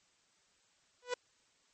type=tone with exponential growth; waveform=sawtooth; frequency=493.3 Hz; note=B4; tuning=2 cents flat; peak=-26 dBFS; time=1.02-1.14 s; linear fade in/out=5 ms; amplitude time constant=26 ms; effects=white hiss -71 dBFS RMS until 1.73 s + MP3 32 kbps